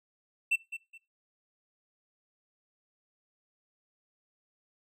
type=tone with echo; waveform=triangle; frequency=2685 Hz; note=E7; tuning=31 cents sharp; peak=-22 dBFS; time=0.51-0.56 s; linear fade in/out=10 ms; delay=210 ms; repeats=2; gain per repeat=-12 dB; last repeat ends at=0.98 s; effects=noise-tail reverb RT60 0.3 s tail -23 dB re dry